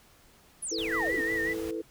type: exponential sweep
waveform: sine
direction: down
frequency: 11175 to 248.9 Hz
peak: -32 dBFS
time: 0.62-1.21 s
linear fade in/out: 10 ms
type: chord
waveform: sine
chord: E suspended fourth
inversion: none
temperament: equal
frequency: 329.6 / 440 / 493.9 Hz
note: E4 / A4 / B4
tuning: 0 / 0 / 0 cents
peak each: -34 / -35 / -39 dBFS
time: 0.71-1.82 s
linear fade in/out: 10 ms
type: noise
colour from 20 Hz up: pink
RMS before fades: -44 dBFS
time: 0.78-1.71 s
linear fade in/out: 2 ms
type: tone with vibrato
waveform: sine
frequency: 1898 Hz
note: A#6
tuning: 31 cents sharp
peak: -28 dBFS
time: 0.91-1.54 s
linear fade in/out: 20 ms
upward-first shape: sine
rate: 5.4 Hz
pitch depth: 80 cents each way
effects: pink hiss -59 dBFS RMS until 1.9 s